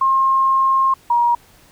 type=tone pair in turn; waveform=sine; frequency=1068 / 951.5 Hz; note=C6 / A#5; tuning=+35 / +35 cents; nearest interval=major second; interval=200 cents; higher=first; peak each=-12 dBFS; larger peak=neither; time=0.01-0.94 / 1.1-1.35 s; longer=first; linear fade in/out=5 ms; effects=pink hiss -50 dBFS RMS until 1.71 s